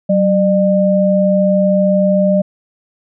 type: tone pair together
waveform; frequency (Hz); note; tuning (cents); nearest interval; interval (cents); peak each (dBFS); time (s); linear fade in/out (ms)
sine; 189.8 / 602.6; F#3 / D5; +44 / +44; octave + minor sixth; 2000; -12; 0.09-2.42; 10
effects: none